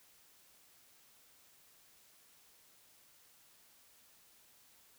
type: silence
effects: white hiss -65 dBFS RMS until 4.98 s